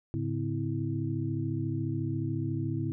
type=tone cluster; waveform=sine; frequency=107.3 / 141.4 / 255.9 / 326.6 Hz; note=A2 / C#3 / C4 / E4; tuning=-43 / +35 / -38 / -16 cents; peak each=-33 / -33 / -38 / -35 dBFS; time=0.14-2.92 s; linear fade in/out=0 ms; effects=none